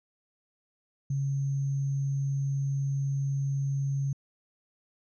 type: tone with sample-and-hold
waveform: sine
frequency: 138 Hz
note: C#3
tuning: 7 cents flat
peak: -26 dBFS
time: 1.1-4.13 s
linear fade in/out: 5 ms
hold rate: 6300 Hz
effects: resampled to 24000 Hz